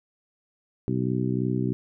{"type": "harmonic tone", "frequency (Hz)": 63, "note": "B1", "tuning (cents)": 35, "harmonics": [2, 3, 4, 5, 6], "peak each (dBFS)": [-27, -29, -30, -31, -32], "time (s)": [0.88, 1.73], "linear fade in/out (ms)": 0, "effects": []}